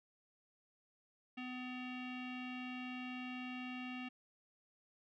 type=tone with low-pass filter; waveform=square; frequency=252 Hz; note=B3; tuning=35 cents sharp; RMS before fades=-45 dBFS; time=1.37-4.09 s; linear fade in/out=10 ms; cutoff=2700 Hz; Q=5.7; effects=none